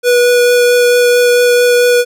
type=tone with vibrato; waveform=square; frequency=487.5 Hz; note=B4; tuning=23 cents flat; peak=-7 dBFS; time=0.03-2.05 s; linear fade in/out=50 ms; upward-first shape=triangle; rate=4.5 Hz; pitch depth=10 cents each way; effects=none